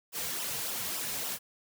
white noise with flanger, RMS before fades -35 dBFS, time 0.12-1.39 s, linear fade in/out 50 ms, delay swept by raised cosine 0.45 to 3.45 ms, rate 3.5 Hz, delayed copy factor -0.7, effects none

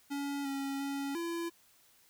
square tone with pitch steps, 282.2 / 275.3 / 278.5 / 337.9 Hz, C#4 / C#4 / C#4 / E4, +31 / -12 / +8 / +43 cents, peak -35 dBFS, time 0.1-1.5 s, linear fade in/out 20 ms, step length 350 ms, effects white hiss -65 dBFS RMS until 2.09 s

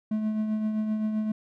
triangle tone with tremolo, 215.7 Hz, A3, 34 cents flat, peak -21 dBFS, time 0.11-1.32 s, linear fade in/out 5 ms, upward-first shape triangle, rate 7.7 Hz, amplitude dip 45%, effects none

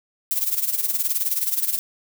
violet noise with tremolo, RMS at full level -20 dBFS, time 0.31-1.79 s, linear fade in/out 0 ms, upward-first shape sine, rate 19 Hz, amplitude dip 75%, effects none

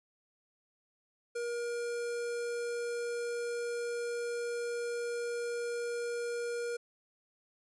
square tone with notch filter, 474.9 Hz, A#4, 32 cents sharp, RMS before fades -36 dBFS, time 1.35-6.77 s, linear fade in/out 10 ms, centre 3100 Hz, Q 1.8, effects resampled to 24000 Hz

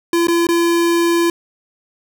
square tone with dropouts, 340 Hz, F4, 46 cents flat, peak -13 dBFS, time 0.13-1.3 s, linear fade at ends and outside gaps 2 ms, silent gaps 0.271-0.283 / 0.469-0.488 s, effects none

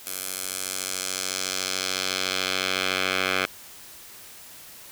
10% pulse tone with band-pass filter sweep, 93.8 Hz, F#2, 24 cents sharp, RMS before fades -28 dBFS, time 0.06-3.46 s, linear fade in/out 5 ms, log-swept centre 12000 to 2300 Hz, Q 1.1, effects white hiss -45 dBFS RMS until 4.91 s

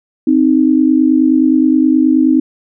sine tone pair together, 261.6 / 311.1 Hz, C4 / D#4, 0 / 0 cents, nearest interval minor third, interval 300 cents, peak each -10 dBFS, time 0.27-2.4 s, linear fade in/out 5 ms, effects none

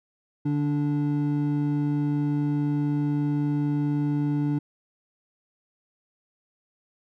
triangle tone pair together, 146.72 / 291.5 Hz, D3 / D4, -1 / -13 cents, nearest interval octave, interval 1188 cents, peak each -23 dBFS, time 0.45-4.59 s, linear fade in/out 10 ms, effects none

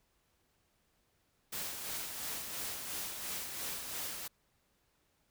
white noise with tremolo, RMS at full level -39 dBFS, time 1.52-4.28 s, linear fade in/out 10 ms, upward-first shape sine, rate 2.9 Hz, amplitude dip 40%, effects pink hiss -75 dBFS RMS until 5.3 s

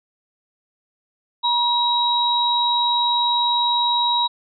sine tone pair together, 960 / 3840 Hz, B5 / B7, -49 / -49 cents, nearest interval 2 octaves, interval 2400 cents, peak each -19 dBFS, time 1.43-4.28 s, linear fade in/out 20 ms, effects none

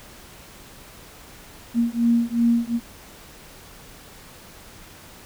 sine beating tone pair, 233.1 / 235.8 Hz, A#3 / A#3, 0 / +20 cents, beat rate 2.7 Hz, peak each -20 / -20 dBFS, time 1.74-2.8 s, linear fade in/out 50 ms, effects pink hiss -45 dBFS RMS until 5.25 s

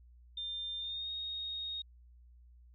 sine tone with pitch glide, 3600 to 3731 Hz, A7 to A#7, +39 to +1 cents, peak -37 dBFS, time 0.37-1.82 s, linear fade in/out 5 ms, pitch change +62 cents, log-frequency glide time 0.79-1.1 s, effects added 60 Hz sine -56 dBFS peak until 2.74 s

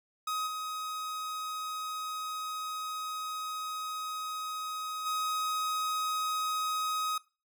45% pulse tone with level steps, 1261 Hz, D#6, 23 cents sharp, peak -31 / -35 / -30 dBFS, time 0.27-7.18 s, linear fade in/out 5 ms, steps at 0.46 / 5.05 s, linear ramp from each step 20 ms, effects noise-tail reverb RT60 0.3 s tail -19 dB re dry

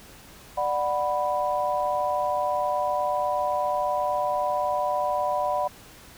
sine chord, B minor, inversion first, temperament equal with one note detuned, 591.8 / 740 / 987.8 Hz, D5 / F#5 / B5, +13 / 0 / 0 cents, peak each -27 dBFS, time 0.57-5.68 s, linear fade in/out 10 ms, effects pink hiss -48 dBFS RMS until 6.17 s

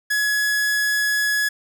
45% pulse tone, 1688 Hz, G#6, 28 cents sharp, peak -18 dBFS, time 0.1-1.49 s, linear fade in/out 10 ms, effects none

